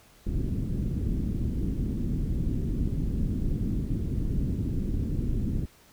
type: low-pass noise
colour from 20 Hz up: pink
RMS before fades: -28 dBFS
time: 0.26-5.66 s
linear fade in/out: 10 ms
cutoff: 290 Hz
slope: 24 dB/octave
effects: pink hiss -57 dBFS RMS until 5.92 s